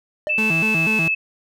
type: tone with exponential decay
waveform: triangle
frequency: 606 Hz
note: D#5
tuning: 46 cents flat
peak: -17 dBFS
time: 0.27-0.4 s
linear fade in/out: 0 ms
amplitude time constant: 27 ms
type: tone with pitch glide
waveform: sine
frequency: 2637 to 2607 Hz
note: E7 to E7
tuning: 0 to -20 cents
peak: -17 dBFS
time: 0.29-1.15 s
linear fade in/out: 10 ms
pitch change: -20 cents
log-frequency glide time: 0.41-1.04 s
type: tone with vibrato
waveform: 35% pulse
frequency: 188.6 Hz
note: F#3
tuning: 33 cents sharp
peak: -20 dBFS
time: 0.38-1.08 s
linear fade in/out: 2 ms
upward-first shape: square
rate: 4.1 Hz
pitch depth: 250 cents each way
effects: none